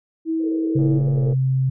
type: tone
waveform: sine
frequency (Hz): 323.3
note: E4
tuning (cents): -34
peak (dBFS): -19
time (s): 0.25-1.01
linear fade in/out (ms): 50
type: band-pass noise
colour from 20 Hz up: pink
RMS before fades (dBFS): -33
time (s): 0.39-1.35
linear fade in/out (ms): 20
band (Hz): 430 to 490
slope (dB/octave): 96
type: tone with pitch glide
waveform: sine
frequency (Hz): 138.59 to 131.8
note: C#3 to C3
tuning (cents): 0 to +13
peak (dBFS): -16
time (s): 0.75-1.7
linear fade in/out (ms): 10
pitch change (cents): -87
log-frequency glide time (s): 1.12-1.25
type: click train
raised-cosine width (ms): 2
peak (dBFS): -20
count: 62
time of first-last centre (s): 0.79-1.325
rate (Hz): 114
effects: none